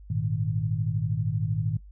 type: chord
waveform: sine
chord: Ab suspended second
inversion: none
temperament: equal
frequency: 103.83 / 116.54 / 155.56 Hz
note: Ab2 / Bb2 / Eb3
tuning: 0 / 0 / 0 cents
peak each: -29 dBFS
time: 0.1-1.77 s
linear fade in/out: 5 ms
effects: noise-tail reverb RT60 0.1 s tail -19 dB re dry + added 50 Hz sine -44 dBFS peak until 1.91 s